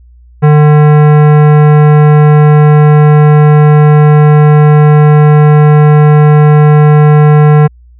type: tone with hard clipping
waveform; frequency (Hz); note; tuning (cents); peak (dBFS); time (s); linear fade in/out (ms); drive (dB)
sine; 150; D3; +37; -3; 0.42-7.68; 20; 17
effects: added 60 Hz sine -35 dBFS peak until 7.99 s + resampled to 8000 Hz